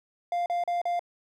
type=tone bursts; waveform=triangle; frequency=698.5 Hz; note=F5; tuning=in tune; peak=-23 dBFS; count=4; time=0.32-0.994 s; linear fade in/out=2 ms; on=140 ms; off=38 ms; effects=none